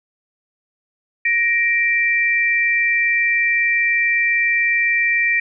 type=tone pair together; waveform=sine; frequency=1876.2 / 2349 Hz; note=A#6 / D7; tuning=+11 / 0 cents; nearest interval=major third; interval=389 cents; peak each=-17 dBFS; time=1.25-5.4 s; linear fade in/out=5 ms; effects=none